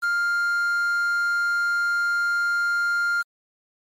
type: tone with quantisation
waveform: triangle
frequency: 1400 Hz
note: F6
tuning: 4 cents sharp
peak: -18 dBFS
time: 0.02-3.23 s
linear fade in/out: 20 ms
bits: 7
effects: MP3 64 kbps